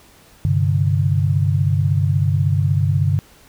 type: chord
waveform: sine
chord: G suspended fourth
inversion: none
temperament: just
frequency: 98 / 130.67 / 147 Hz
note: G2 / C3 / D3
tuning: 0 / -2 / +2 cents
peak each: -17 / -21 / -18 dBFS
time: 0.45-3.19 s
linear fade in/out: 0 ms
effects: pink hiss -49 dBFS RMS until 3.48 s